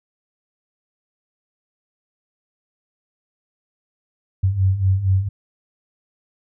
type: beating tone pair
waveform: sine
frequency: 92.5 / 96.8 Hz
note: F#2 / G2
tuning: 0 / -21 cents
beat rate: 4.3 Hz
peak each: -21 / -16 dBFS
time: 4.43-5.29 s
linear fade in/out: 10 ms
effects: none